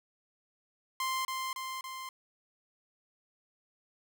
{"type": "tone with echo", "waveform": "sawtooth", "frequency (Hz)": 1046.5, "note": "C6", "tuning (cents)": 0, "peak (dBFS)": -27, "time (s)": [1, 1.25], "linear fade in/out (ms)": 2, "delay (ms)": 280, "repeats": 3, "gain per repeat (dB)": -3, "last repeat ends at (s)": 2.09, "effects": []}